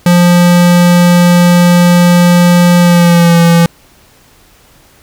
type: tone with pitch glide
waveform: square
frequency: 175.5 to 169.33 Hz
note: F3 to E3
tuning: +9 to +47 cents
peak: -4 dBFS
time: 0.06-3.66 s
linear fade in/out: 2 ms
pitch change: -62 cents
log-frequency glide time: 2.8-3.39 s
effects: pink hiss -44 dBFS RMS until 5.02 s